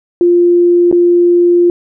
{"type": "tone with dropouts", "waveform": "sine", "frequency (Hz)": 349.2, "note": "F4", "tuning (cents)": 0, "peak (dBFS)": -5, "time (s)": [0.21, 1.7], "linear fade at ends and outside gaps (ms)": 1, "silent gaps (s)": [0.914, 0.926], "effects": []}